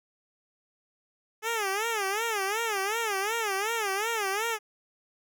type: tone with vibrato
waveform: 10% pulse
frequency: 422.6 Hz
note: G#4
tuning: 30 cents sharp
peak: -19 dBFS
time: 1.42-4.59 s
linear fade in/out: 50 ms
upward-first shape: sine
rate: 2.7 Hz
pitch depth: 170 cents each way
effects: none

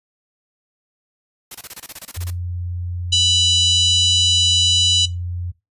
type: noise bursts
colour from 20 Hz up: white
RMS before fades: -33 dBFS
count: 13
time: 1.51-2.304 s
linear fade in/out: 5 ms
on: 38 ms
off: 25 ms
type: tone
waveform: sine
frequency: 88.2 Hz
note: F2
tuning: 18 cents sharp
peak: -23 dBFS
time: 2.16-5.52 s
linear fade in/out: 20 ms
type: harmonic tone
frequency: 987.8 Hz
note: B5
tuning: in tune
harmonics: 3 / 4 / 5 / 6 / 7 / 8 / 9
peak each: -15 / -17 / -28 / -26 / -22 / -35 / -31 dBFS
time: 3.12-5.06 s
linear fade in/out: 10 ms
effects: noise-tail reverb RT60 0.2 s tail -17 dB re dry + resampled to 32000 Hz

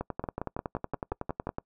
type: two click trains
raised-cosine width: 1 ms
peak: -18 / -18 dBFS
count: 18 / 8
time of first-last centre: 0.01-1.584 / 0.24-1.47 s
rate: 10.8 / 5.69 Hz
effects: noise-tail reverb RT60 0.1 s tail -25 dB re dry

